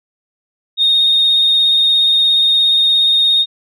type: tone with vibrato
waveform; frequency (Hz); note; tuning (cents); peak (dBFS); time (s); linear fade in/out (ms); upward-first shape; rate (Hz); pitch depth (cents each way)
sine; 3700; A#7; -14; -8; 0.77-3.46; 50; triangle; 17; 20
effects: tanh soft clip ceiling -4 dBFS